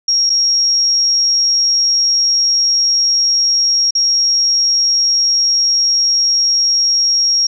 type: tone with dropouts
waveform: sine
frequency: 5590 Hz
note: F8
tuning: 1 cent sharp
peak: -10 dBFS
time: 0.08-7.47 s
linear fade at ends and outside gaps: 5 ms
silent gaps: 0.296-0.3 / 3.908-3.951 s
effects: none